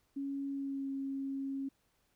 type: tone with pitch glide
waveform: sine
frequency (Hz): 277.2 to 272.3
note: C#4 to C#4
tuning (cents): 0 to -31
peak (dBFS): -35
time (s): 0.16-1.69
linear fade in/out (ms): 10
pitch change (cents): -31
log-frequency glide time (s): 0.5-0.9
effects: pink hiss -75 dBFS RMS until 2.15 s